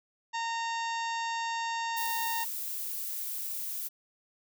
harmonic tone, 920 Hz, A#5, 23 cents flat, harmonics 1 / 2 / 3 / 4 / 5 / 6 / 7 / 8, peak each -32 / -38 / -42 / -44 / -46 / -48 / -49 / -50 dBFS, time 0.33-2.45 s, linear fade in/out 20 ms
violet noise, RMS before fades -36 dBFS, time 1.96-3.89 s, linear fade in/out 20 ms
effects none

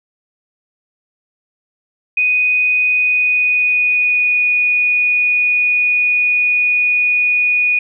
sine tone with pitch glide, 2489 to 2465 Hz, D#7 to D#7, 0 to -17 cents, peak -11 dBFS, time 2.17-7.79 s, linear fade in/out 5 ms, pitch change -17 cents, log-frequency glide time 2.91-4.47 s, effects none

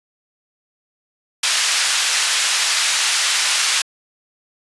white band-pass noise, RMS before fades -18 dBFS, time 1.43-3.82 s, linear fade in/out 5 ms, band 1300 to 6400 Hz, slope 12 dB/octave, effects resampled to 24000 Hz

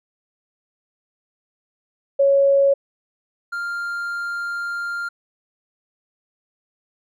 sine / triangle tone pair in turn, 554.4 / 1397 Hz, C#5 / F6, 0 / 0 cents, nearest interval octave + major third, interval 1600 cents, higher second, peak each -12 / -22 dBFS, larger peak first, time 2.19-2.74 / 3.52-5.09 s, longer second, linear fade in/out 10 ms, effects none

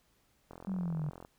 click train, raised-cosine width 1 ms, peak -33 dBFS, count 33, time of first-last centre 0.51-1.249 s, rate 43.3 Hz
sine exponential sweep, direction down, 196 to 146.5 Hz, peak -32 dBFS, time 0.67-1.1 s, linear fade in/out 10 ms
effects pink hiss -71 dBFS RMS until 1.38 s

